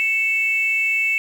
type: tone pair together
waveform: sine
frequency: 2221 / 2641 Hz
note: C#7 / E7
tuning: +3 / +3 cents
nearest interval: minor third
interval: 300 cents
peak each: -20 / -18 dBFS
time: 0-1.18 s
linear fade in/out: 0 ms
effects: tanh soft clip ceiling -10 dBFS + 7-bit